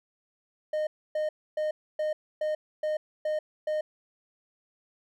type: tone bursts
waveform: triangle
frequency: 614 Hz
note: D#5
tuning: 23 cents flat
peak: -24 dBFS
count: 8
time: 0.73-3.81 s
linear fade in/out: 5 ms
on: 140 ms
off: 280 ms
effects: none